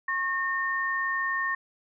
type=tone pair together; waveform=sine; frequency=1088.4 / 1828 Hz; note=C#6 / A#6; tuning=-32 / -34 cents; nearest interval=major sixth; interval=898 cents; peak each=-30 / -27 dBFS; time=0.08-1.55 s; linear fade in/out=5 ms; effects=none